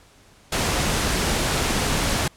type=noise; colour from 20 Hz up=pink; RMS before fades=-22 dBFS; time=0.52-2.28 s; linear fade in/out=5 ms; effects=pink hiss -53 dBFS RMS until 2.36 s + low-pass 10000 Hz 12 dB/octave